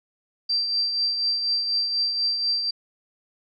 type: tone with tremolo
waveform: sine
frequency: 4699 Hz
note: D8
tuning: in tune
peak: -19 dBFS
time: 0.49-2.71 s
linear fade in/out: 10 ms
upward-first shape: triangle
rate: 4.1 Hz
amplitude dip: 50%
effects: none